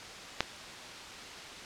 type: clicks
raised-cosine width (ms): 0.2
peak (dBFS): -8 / -29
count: 2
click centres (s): 0.406 / 0.43
effects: white hiss -44 dBFS RMS until 1.65 s + low-pass 5000 Hz 12 dB/octave